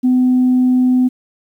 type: tone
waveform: sine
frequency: 252.9 Hz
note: B3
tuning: 41 cents sharp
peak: -8 dBFS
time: 0.03-1.09 s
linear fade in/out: 20 ms
effects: tanh soft clip ceiling -6 dBFS + 8-bit